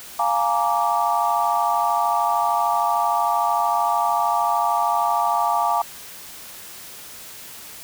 sine chord, Bb dominant seventh, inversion second, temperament just, 699.2 / 839.1 / 932.3 / 1165.4 Hz, F5 / Ab5 / Bb5 / D6, +2 / +18 / 0 / -14 cents, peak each -23 dBFS, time 0.19-5.82 s, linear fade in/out 5 ms, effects white hiss -39 dBFS RMS until 7.83 s

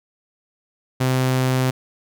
sawtooth tone, 129.3 Hz, C3, 20 cents flat, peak -13 dBFS, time 1-1.71 s, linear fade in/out 10 ms, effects none

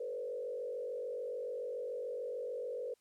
sine tone with frequency modulation, 493.9 Hz, B4, in tune, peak -37 dBFS, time 0-2.94 s, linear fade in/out 5 ms, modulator 46.9 Hz, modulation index 1.1, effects white hiss -75 dBFS RMS until 3 s + low-pass 11000 Hz 12 dB/octave

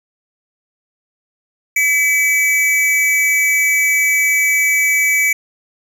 square tone pair together, 2007 / 2290 Hz, B6 / D7, +27 / -44 cents, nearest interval major second, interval 229 cents, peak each -21 / -13 dBFS, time 1.76-5.33 s, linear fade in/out 5 ms, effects none

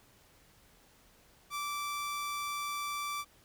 sawtooth tone, 1166 Hz, D6, 13 cents flat, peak -31 dBFS, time 1.5-3.25 s, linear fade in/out 50 ms, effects pink hiss -63 dBFS RMS until 3.44 s

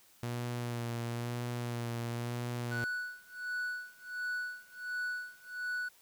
sawtooth tone with vibrato, 119.2 Hz, A#2, 39 cents sharp, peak -31 dBFS, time 0.23-2.84 s, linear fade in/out 0 ms, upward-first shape sine, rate 1 Hz, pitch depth 26 cents each way
triangle tone with tremolo, 1479 Hz, F#6, 1 cent flat, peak -31 dBFS, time 2.71-5.89 s, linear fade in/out 10 ms, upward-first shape sine, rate 1.4 Hz, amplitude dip 95%
effects white hiss -63 dBFS RMS until 6.01 s

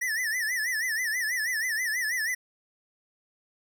square tone with vibrato, 1864.7 Hz, A#6, in tune, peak -27 dBFS, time 0.01-2.35 s, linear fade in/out 10 ms, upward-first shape sine, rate 6.2 Hz, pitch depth 150 cents each way, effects none

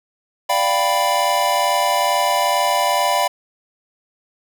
square chord, G dominant seventh, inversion second, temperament equal with one note detuned, 587.3 / 698.5 / 780.8 / 987.8 Hz, D5 / F5 / G5 / B5, 0 / 0 / -7 / 0 cents, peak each -23 / -22 / -23 / -20 dBFS, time 0.49-3.28 s, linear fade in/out 10 ms, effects none

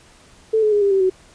sine tone with pitch steps, 441.1 / 426.8 / 413 / 399.6 / 386.7 / 374.1 Hz, A4 / G#4 / G#4 / G4 / G4 / F#4, +4 / +47 / -10 / +33 / -24 / +19 cents, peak -13 dBFS, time 0.53-1.1 s, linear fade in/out 10 ms, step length 95 ms, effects pink hiss -49 dBFS RMS until 1.34 s + resampled to 22050 Hz

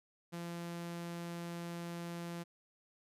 sawtooth tone, 171.2 Hz, F3, 34 cents flat, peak -37 dBFS, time 0.32-2.44 s, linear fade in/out 20 ms, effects resampled to 32000 Hz

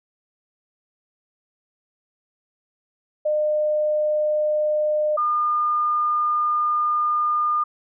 sine tone pair in turn, 606 / 1212 Hz, D#5 / D#6, -46 / -46 cents, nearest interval octave, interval 1200 cents, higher second, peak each -18 dBFS, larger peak neither, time 3.25-5.17 / 5.17-7.64 s, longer second, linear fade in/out 10 ms, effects none

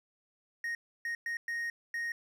triangle tone bursts at uneven times, 1864.7 Hz, A#6, in tune, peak -31 dBFS, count 5, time 0.64-0.75 / 1.05-1.15 / 1.26-1.37 / 1.48-1.7 / 1.94-2.12 s, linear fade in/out 2 ms, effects none

